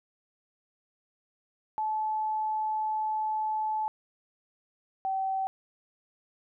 sine tone pair in turn, 865 / 768.2 Hz, A5 / G5, -30 / -35 cents, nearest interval major second, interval 205 cents, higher first, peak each -27 dBFS, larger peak neither, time 1.78-3.88 / 5.05-5.47 s, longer first, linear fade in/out 0 ms, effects none

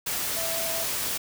sine tone in noise, 660 Hz, E5, 2 cents sharp, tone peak -33 dBFS, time 0.36-0.84 s, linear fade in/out 10 ms, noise white, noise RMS -29 dBFS, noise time 0.06-1.18 s, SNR -7 dB, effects none

